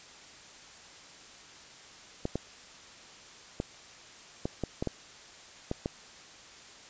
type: clicks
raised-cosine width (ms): 2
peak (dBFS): -17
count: 9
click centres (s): 2.254 / 2.356 / 3.601 / 4.455 / 4.637 / 4.825 / 4.873 / 5.714 / 5.859
effects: white hiss -51 dBFS RMS until 6.89 s + resampled to 16000 Hz